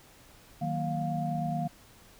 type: tone cluster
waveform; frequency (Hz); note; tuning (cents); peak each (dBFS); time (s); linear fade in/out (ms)
sine; 157.4 / 186.9 / 233.8 / 704; D#3 / F#3 / A#3 / F5; +20 / +18 / +5 / +14; -32 / -38 / -36 / -33; 0.61-1.68; 10
effects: pink hiss -56 dBFS RMS until 2.19 s